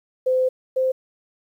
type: tone pair in turn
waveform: sine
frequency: 514 / 519.7 Hz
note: C5 / C5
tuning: -31 / -12 cents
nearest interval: unison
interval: 19 cents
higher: second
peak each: -16 / -17 dBFS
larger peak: first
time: 0.26-0.49 / 0.76-0.92 s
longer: first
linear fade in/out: 10 ms
effects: 9-bit

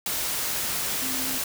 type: tone in noise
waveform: sine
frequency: 261.6 Hz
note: C4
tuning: in tune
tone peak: -35 dBFS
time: 1.02-1.38 s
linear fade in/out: 2 ms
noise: white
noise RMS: -28 dBFS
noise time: 0.06-1.44 s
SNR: -10 dB
effects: none

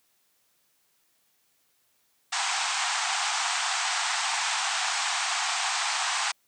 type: band-pass noise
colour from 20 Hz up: pink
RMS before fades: -28 dBFS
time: 2.32-6.32 s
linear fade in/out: 10 ms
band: 710 to 8600 Hz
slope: 96 dB/octave
effects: white hiss -69 dBFS RMS until 6.47 s + high-pass 80 Hz 12 dB/octave

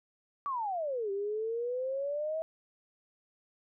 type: exponential two-way sweep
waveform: sine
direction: down then up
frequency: 1170 to 390.2 to 649 Hz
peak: -31 dBFS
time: 0.46-2.42 s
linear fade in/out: 0 ms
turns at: 1.11 s
effects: none

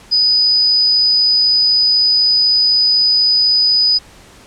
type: tone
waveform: sine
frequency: 4978 Hz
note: D#8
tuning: in tune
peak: -9 dBFS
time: 0.11-3.99 s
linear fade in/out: 20 ms
effects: pink hiss -42 dBFS RMS until 4.46 s + low-pass 9000 Hz 12 dB/octave

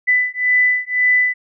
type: beating tone pair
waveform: sine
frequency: 1994 / 1995.9 Hz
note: B6 / B6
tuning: +16 / +18 cents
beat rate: 1.9 Hz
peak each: -16 dBFS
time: 0.07-1.34 s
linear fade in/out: 20 ms
effects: none

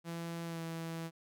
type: tone with pitch glide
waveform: sawtooth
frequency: 168 to 164.64 Hz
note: E3 to E3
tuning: +33 to -2 cents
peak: -35 dBFS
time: 0.04-1.11 s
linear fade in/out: 50 ms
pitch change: -35 cents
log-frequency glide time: 0.45-0.61 s
effects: none

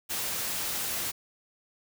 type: noise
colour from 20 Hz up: white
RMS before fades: -32 dBFS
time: 0.09-1.12 s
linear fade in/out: 20 ms
effects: none

